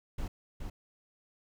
brown noise with echo, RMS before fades -35 dBFS, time 0.18-0.28 s, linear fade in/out 5 ms, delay 420 ms, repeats 1, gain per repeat -4 dB, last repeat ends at 0.7 s, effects none

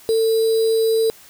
sine tone with sample-and-hold, 448.2 Hz, A4, 32 cents sharp, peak -14 dBFS, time 0.09-1.1 s, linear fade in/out 0 ms, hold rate 4410 Hz, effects white hiss -46 dBFS RMS until 1.29 s

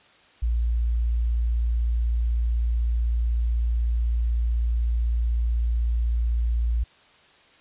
sine tone, 58 Hz, A#1, 8 cents flat, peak -20 dBFS, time 0.42-6.84 s, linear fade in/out 10 ms, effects white hiss -55 dBFS RMS until 7.6 s + resampled to 8000 Hz

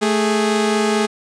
sawtooth tone pair together, 218.7 / 412.9 Hz, A3 / G#4, -10 / -10 cents, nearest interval major seventh, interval 1100 cents, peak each -14 dBFS, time 0.01-1.07 s, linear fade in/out 20 ms, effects resampled to 22050 Hz

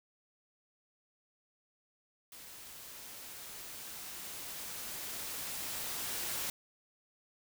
white noise with level ramp, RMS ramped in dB -51 to -37 dBFS, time 2.32-6.5 s, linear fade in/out 2 ms, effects none

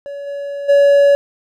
triangle tone with level steps, 566 Hz, C#5, 36 cents sharp, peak -23 / -20 / -5 dBFS, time 0.06-1.15 s, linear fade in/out 0 ms, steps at 0.26 / 0.68 s, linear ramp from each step 20 ms, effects none

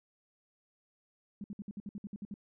sine tone bursts, 202.7 Hz, G#3, 42 cents flat, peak -38 dBFS, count 11, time 1.41-2.341 s, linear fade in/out 2 ms, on 31 ms, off 59 ms, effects none

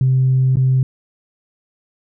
sine tone with dropouts, 130.5 Hz, C3, 4 cents flat, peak -10 dBFS, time 0.01-0.83 s, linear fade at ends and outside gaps 2 ms, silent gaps 0.557-0.569 s, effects tanh soft clip ceiling -7 dBFS

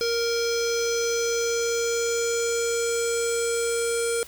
square tone with low-pass filter sweep, 466.2 Hz, A#4, in tune, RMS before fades -25 dBFS, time 0.01-4.23 s, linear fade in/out 0 ms, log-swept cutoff 5300 to 8900 Hz, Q 5.9, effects added 60 Hz sine -52 dBFS peak until 4.27 s + white hiss -45 dBFS RMS until 4.27 s

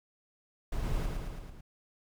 brown noise with echo, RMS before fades -33 dBFS, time 0.72-1.06 s, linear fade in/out 5 ms, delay 110 ms, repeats 5, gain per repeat -3 dB, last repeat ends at 1.61 s, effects none

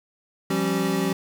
square tone cluster, 172.3 / 194.9 / 272.7 / 384 Hz, F3 / G3 / C#4 / G4, -23 / -10 / -28 / -36 cents, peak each -28 dBFS, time 0.5-1.13 s, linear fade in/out 5 ms, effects 8-bit

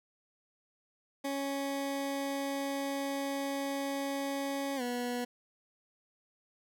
20% pulse tone with pitch glide, 277.2 to 244.1 Hz, C#4 to B3, 0 to -20 cents, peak -28 dBFS, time 1.24-5.25 s, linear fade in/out 10 ms, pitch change -220 cents, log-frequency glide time 4.76-4.82 s, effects none

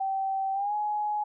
sine tone with pitch glide, 774 to 839.2 Hz, G5 to G#5, -22 to +18 cents, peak -26 dBFS, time 0-1.24 s, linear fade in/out 10 ms, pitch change +140 cents, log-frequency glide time 0.53-0.74 s, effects none

